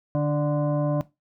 sine tone with frequency modulation, 148.8 Hz, D3, 23 cents sharp, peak -20 dBFS, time 0.15-1.01 s, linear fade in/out 0 ms, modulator 441 Hz, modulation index 1.1, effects noise-tail reverb RT60 0.2 s tail -17 dB re dry

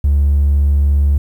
triangle tone, 71.4 Hz, D2, 48 cents flat, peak -6 dBFS, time 0.04-1.18 s, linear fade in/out 5 ms, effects tanh soft clip ceiling -5 dBFS + 8-bit

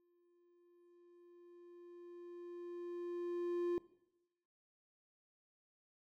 triangle tone with exponential growth, 349.2 Hz, F4, in tune, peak -31 dBFS, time 0-3.78 s, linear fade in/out 0 ms, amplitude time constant 820 ms, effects noise-tail reverb RT60 0.9 s tail -19 dB re dry

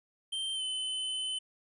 square tone with pitch glide, 3136 to 3041 Hz, G7 to F#7, 0 to +47 cents, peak -33 dBFS, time 0.32-1.39 s, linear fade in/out 10 ms, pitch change -53 cents, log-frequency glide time 0.54-0.62 s, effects resampled to 24000 Hz

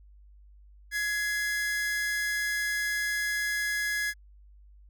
45% pulse tone pair together, 1677 / 2065 Hz, G#6 / C7, +16 / -23 cents, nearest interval major third, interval 361 cents, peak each -28 / -35 dBFS, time 0.91-4.14 s, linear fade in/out 50 ms, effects added 50 Hz sine -51 dBFS peak until 4.89 s

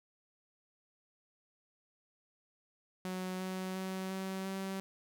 sawtooth tone with pitch steps, 185 / 186.83 / 188.67 / 190.53 / 192.41 Hz, F#3 / F#3 / F#3 / G3 / G3, 0 / +17 / +34 / -49 / -32 cents, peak -33 dBFS, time 3.05-4.8 s, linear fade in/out 0 ms, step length 350 ms, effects none

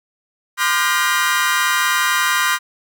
35% pulse tone cluster, 1032 / 1200 / 1423 / 1574 / 1903 Hz, C6 / D6 / F6 / G6 / A#6, -24 / +37 / +32 / +7 / +35 cents, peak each -20 dBFS, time 0.57-2.59 s, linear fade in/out 50 ms, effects none

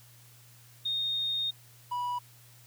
sine / triangle tone pair in turn, 3694 / 978.4 Hz, A#7 / B5, -16 / -16 cents, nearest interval octave + major seventh, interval 2300 cents, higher first, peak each -28 dBFS, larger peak neither, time 0.85-1.51 / 1.91-2.19 s, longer first, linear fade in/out 10 ms, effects added 119 Hz sine -56 dBFS peak until 2.66 s + white hiss -58 dBFS RMS until 2.66 s

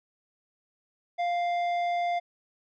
triangle tone with tanh clipping, 698.5 Hz, F5, in tune, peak -27 dBFS, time 1.18-2.2 s, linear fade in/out 20 ms, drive 14 dB, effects none

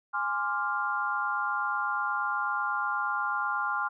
sine chord, D half-diminished seventh, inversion second, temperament equal with one note detuned, 827.3 / 1046.5 / 1174.7 / 1396.9 Hz, Ab5 / C6 / D6 / F6, -7 / 0 / 0 / 0 cents, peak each -34 / -33 / -35 / -30 dBFS, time 0.13-3.89 s, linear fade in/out 20 ms, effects none

